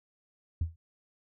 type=tone with exponential decay; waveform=sine; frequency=82.41 Hz; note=E2; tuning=in tune; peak=-22 dBFS; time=0.61-0.76 s; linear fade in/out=5 ms; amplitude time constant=32 ms; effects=tanh soft clip ceiling -23 dBFS